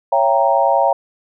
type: chord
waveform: sine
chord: C# diminished seventh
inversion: none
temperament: equal with one note detuned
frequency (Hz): 554.4 / 674.7 / 784 / 932.3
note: C#5 / E5 / G5 / Bb5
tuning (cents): 0 / +40 / 0 / 0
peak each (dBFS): -17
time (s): 0.12-0.93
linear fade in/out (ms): 5
effects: none